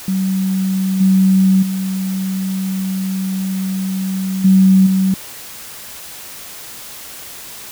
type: tone with level steps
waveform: sine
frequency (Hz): 190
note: F#3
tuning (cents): +46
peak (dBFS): -14 / -8 / -17 / -6 / -11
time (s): 0.08-5.14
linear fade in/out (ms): 2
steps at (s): 1 / 1.62 / 4.44 / 4.86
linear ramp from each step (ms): 10
effects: white hiss -33 dBFS RMS until 7.71 s